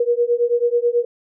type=beating tone pair; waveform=sine; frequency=473.5 / 482.7 Hz; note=A#4 / B4; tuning=+27 / -40 cents; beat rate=9.2 Hz; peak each=-18 dBFS; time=0-1.05 s; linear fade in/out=5 ms; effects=none